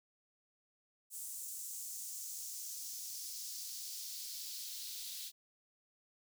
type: noise with high-pass filter sweep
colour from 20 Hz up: white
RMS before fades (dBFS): -45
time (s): 1.1-5.32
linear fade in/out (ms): 50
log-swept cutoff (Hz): 8000 to 3800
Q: 2.1
effects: none